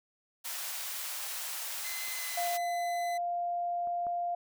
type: high-pass noise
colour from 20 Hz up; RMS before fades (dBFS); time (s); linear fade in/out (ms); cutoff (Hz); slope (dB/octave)
white; -38; 0.44-2.58; 20; 640; 24
type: tone with pitch glide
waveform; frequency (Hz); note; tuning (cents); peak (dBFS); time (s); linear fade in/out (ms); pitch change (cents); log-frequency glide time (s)
sawtooth; 2051 to 2016; C7 to B6; -35 to +35; -37; 1.84-3.18; 10; -30; 2.1-2.36
type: clicks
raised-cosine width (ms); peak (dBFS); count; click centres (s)
1; -43 / -39 / -33; 3; 2.083 / 3.873 / 4.068
type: tone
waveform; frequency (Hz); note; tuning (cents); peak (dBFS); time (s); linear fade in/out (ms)
sine; 698.5; F5; 0; -30; 2.37-4.35; 5
effects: none